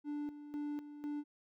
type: tone with tremolo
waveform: triangle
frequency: 293.7 Hz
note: D4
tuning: in tune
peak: -35 dBFS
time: 0.04-1.24 s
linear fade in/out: 50 ms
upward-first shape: square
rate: 2 Hz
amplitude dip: 70%
effects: none